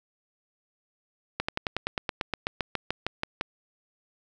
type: slowing click train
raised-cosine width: 0.3 ms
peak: -11 dBFS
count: 17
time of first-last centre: 1.4-3.411 s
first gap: 85 ms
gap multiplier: 1.05
effects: none